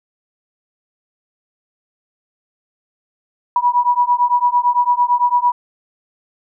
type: beating tone pair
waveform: sine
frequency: 969 / 977.9 Hz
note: B5 / B5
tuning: -33 / -17 cents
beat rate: 8.9 Hz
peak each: -15 dBFS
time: 3.56-5.52 s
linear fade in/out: 2 ms
effects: none